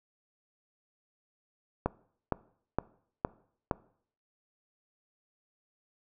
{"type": "click train", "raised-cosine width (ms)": 1, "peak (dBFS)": -13, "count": 5, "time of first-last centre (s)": [1.86, 3.712], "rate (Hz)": 2.16, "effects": ["noise-tail reverb RT60 0.6 s tail -21 dB re dry"]}